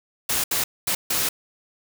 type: noise bursts at uneven times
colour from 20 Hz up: white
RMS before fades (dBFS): -23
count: 4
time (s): 0.29-0.44 / 0.51-0.64 / 0.87-0.95 / 1.1-1.29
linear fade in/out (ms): 5
effects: none